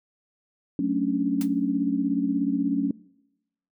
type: chord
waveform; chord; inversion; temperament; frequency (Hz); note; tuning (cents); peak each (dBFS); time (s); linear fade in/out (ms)
sine; D major seventh; first; equal; 185 / 220 / 277.2 / 293.7; F#3 / A3 / C#4 / D4; 0 / 0 / 0 / 0; -30 / -30 / -24 / -30; 0.79-2.91; 2
type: noise with exponential decay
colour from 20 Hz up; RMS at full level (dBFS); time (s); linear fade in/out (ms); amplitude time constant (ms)
white; -32; 1.41-1.5; 1; 18
effects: noise-tail reverb RT60 0.9 s tail -23 dB re dry